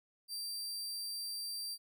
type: tone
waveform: sawtooth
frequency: 4699 Hz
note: D8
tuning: in tune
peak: -36 dBFS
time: 0.28-1.78 s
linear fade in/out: 50 ms
effects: none